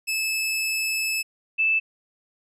sawtooth / sine tone pair in turn, 2609 / 2633 Hz, E7 / E7, -18 / -3 cents, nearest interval unison, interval 15 cents, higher second, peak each -20 / -18 dBFS, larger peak second, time 0.07-1.23 / 1.58-1.8 s, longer first, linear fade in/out 20 ms, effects resampled to 32000 Hz

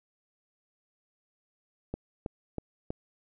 click train, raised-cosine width 2 ms, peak -20 dBFS, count 4, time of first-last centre 1.94-2.905 s, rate 3.11 Hz, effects none

